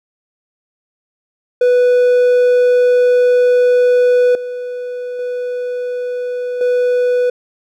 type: tone with level steps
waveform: triangle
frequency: 493.9 Hz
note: B4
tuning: in tune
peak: -6 / -19 / -16 / -9 dBFS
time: 1.61-7.3 s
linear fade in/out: 5 ms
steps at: 4.35 / 5.19 / 6.61 s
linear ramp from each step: 2 ms
effects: none